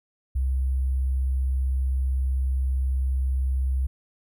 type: tone with sample-and-hold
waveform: sine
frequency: 65.41 Hz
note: C2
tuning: in tune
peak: -21 dBFS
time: 0.35-3.87 s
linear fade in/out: 10 ms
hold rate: 11025 Hz
effects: none